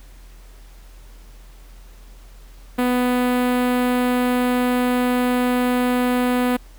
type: tone with notch filter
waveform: sawtooth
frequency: 248.2 Hz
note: B3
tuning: 9 cents sharp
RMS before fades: -19 dBFS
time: 2.78-6.57 s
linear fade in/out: 10 ms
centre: 5800 Hz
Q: 0.66
effects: added 42 Hz sine -40 dBFS peak until 6.78 s + pink hiss -52 dBFS RMS until 6.78 s